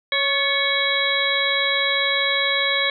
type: harmonic tone with a mistuned harmonic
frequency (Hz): 554.4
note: C#5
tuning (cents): 0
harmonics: 1 / 2 / 3 / 4 / 6 / 7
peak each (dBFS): -27 / -29 / -25 / -23 / -25 / -24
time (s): 0.12-2.9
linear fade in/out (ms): 2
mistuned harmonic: 3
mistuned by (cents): +55
effects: none